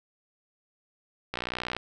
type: click train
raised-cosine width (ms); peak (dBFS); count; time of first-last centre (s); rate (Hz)
0.3; -15; 27; 1.34-1.766; 61
effects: none